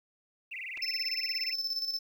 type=tone with vibrato; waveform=sine; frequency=2342 Hz; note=D7; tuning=5 cents flat; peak=-37 dBFS; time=0.51-1.54 s; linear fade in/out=10 ms; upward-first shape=sine; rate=20 Hz; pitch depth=290 cents each way
type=clicks; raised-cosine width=0.2 ms; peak=-32 dBFS; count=2; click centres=0.773 / 0.776 s
type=tone with tremolo; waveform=triangle; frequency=5274 Hz; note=E8; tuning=in tune; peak=-28 dBFS; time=0.82-1.99 s; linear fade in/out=5 ms; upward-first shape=square; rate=17 Hz; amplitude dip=55%
effects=11-bit